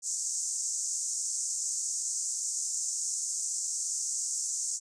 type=band-pass noise; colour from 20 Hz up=pink; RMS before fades=-33 dBFS; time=0.02-4.8 s; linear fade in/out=50 ms; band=6200 to 8200 Hz; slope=48 dB/octave; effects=resampled to 22050 Hz